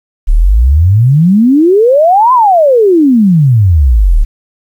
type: exponential two-way sweep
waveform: sine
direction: up then down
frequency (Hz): 33.38 to 1046.5 to 33.38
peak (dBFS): -3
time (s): 0.27-4.25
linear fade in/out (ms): 20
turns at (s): 2.33
effects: 7-bit